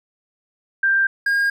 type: tone pair in turn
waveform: sine / triangle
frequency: 1582 / 1621.8 Hz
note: G6 / G#6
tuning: +15 / -42 cents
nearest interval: unison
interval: 43 cents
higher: second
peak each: -14 dBFS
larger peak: neither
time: 0.83-1.07 / 1.26-1.5 s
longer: neither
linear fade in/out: 5 ms
effects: none